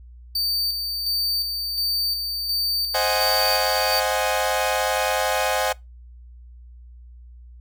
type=tone with tremolo; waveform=45% pulse; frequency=4600 Hz; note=D8; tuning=37 cents flat; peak=-20 dBFS; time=0.35-4 s; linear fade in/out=5 ms; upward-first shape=square; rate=1.4 Hz; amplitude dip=40%
type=chord; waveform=sawtooth; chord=Ab dominant seventh; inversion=first; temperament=equal; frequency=523.3 / 622.3 / 740 / 830.6 Hz; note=C5 / Eb5 / Gb5 / Ab5; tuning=0 / 0 / 0 / 0 cents; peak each=-22 dBFS; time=2.94-5.73 s; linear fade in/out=10 ms
effects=noise-tail reverb RT60 0.2 s tail -23 dB re dry + added 60 Hz sine -41 dBFS peak until 7.6 s